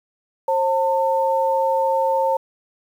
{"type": "tone pair together", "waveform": "sine", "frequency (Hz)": [535, 898.4], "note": ["C5", "A5"], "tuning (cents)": [38, 36], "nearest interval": "major sixth", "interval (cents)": 898, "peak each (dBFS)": -19, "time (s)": [0.48, 2.37], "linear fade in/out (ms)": 5, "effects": ["8-bit"]}